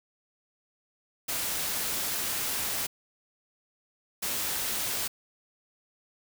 white noise bursts at uneven times, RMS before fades -31 dBFS, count 2, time 1.28-2.87 / 4.22-5.08 s, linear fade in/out 10 ms, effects none

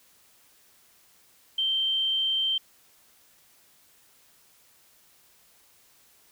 sine tone, 3132 Hz, G7, 2 cents flat, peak -23 dBFS, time 1.58-2.58 s, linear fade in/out 5 ms, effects white hiss -60 dBFS RMS until 6.31 s

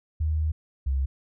sine tone pair in turn, 77.78 / 67.14 Hz, D#2 / C2, 0 / +45 cents, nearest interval minor third, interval 255 cents, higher first, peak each -22 dBFS, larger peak neither, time 0.2-0.52 / 0.86-1.06 s, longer first, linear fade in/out 10 ms, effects none

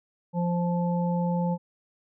harmonic tone, 174.3 Hz, F3, 3 cents flat, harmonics 1 / 3 / 5, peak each -24 / -32 / -33 dBFS, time 0.33-1.58 s, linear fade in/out 50 ms, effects none

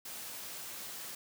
white high-pass noise, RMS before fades -44 dBFS, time 0.05-1.15 s, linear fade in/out 5 ms, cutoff 110 Hz, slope 12 dB/octave, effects none

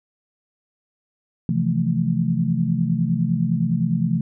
sine chord, F major seventh, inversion second, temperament equal, 130.81 / 164.81 / 174.61 / 220 Hz, C3 / E3 / F3 / A3, 0 / 0 / 0 / 0 cents, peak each -25 / -22 / -23 / -24 dBFS, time 1.49-4.21 s, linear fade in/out 2 ms, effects none

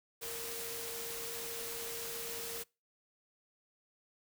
sine tone in noise, 463.1 Hz, A#4, 11 cents flat, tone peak -46 dBFS, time 0.21-2.64 s, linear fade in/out 20 ms, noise white, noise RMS -42 dBFS, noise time 0.21-2.64 s, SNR -7 dB, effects noise-tail reverb RT60 0.3 s tail -26 dB re dry

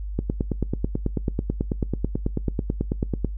click train, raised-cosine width 3 ms, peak -10 dBFS, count 29, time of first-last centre 0.19-3.247 s, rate 9.16 Hz, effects noise-tail reverb RT60 0.2 s tail -24 dB re dry + added 50 Hz sine -28 dBFS peak until 3.37 s

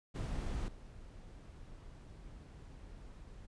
brown noise with level steps, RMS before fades -38 / -52 dBFS, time 0.14-3.47 s, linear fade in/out 20 ms, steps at 0.68 s, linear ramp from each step 2 ms, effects resampled to 22050 Hz

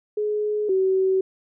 sine tone pair in turn, 421.2 / 379.5 Hz, G#4 / F#4, +24 / +44 cents, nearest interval major second, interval 180 cents, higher first, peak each -21 / -17 dBFS, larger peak second, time 0.17-0.69 / 0.69-1.21 s, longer neither, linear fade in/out 5 ms, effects none

